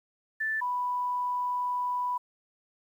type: tone pair in turn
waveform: sine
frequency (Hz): 1760 / 987.8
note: A6 / B5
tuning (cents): 0 / 0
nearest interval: minor seventh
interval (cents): 1000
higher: first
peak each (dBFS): -27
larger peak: neither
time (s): 0.4-0.61 / 0.61-2.18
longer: second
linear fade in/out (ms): 10
effects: 10-bit